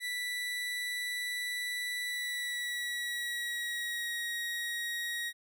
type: tone with pitch glide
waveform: 30% pulse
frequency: 1970 to 1889.8 Hz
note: B6 to A#6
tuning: -5 to +23 cents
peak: -31 dBFS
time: 0-5.33 s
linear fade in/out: 50 ms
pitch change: -72 cents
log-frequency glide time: 2.05-4.15 s
effects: none